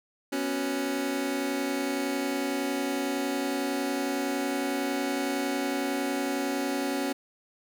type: chord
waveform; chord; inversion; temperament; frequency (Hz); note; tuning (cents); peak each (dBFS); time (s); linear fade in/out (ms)
sawtooth; B suspended second; none; just; 246.9 / 277.8 / 370.4; B3 / C#4 / F#4; 0 / +4 / +2; -31 / -25 / -30; 0.32-7.13; 10
effects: none